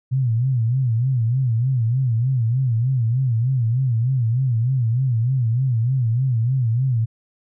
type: tone with vibrato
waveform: sine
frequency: 122.4 Hz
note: B2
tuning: 15 cents flat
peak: -16 dBFS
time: 0.11-7.06 s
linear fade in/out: 20 ms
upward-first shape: sine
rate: 3.3 Hz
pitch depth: 160 cents each way
effects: none